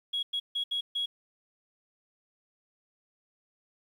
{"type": "tone bursts at uneven times", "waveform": "sine", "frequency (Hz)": 3322, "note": "G#7", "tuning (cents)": 0, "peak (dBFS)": -27, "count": 5, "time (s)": [[0.13, 0.23], [0.33, 0.4], [0.55, 0.64], [0.71, 0.81], [0.95, 1.06]], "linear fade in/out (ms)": 10, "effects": ["tanh soft clip ceiling -24 dBFS", "10-bit"]}